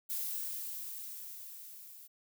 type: noise with level ramp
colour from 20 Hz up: violet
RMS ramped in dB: -36 to -53 dBFS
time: 0.09-2.08 s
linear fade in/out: 20 ms
effects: none